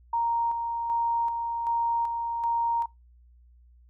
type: tone with tremolo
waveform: sine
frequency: 932 Hz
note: A#5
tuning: 1 cent flat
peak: -23 dBFS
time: 0.13-2.86 s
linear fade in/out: 5 ms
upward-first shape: square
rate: 1.3 Hz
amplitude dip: 40%
effects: noise-tail reverb RT60 0.2 s tail -22 dB re dry + added 60 Hz sine -53 dBFS peak until 3.89 s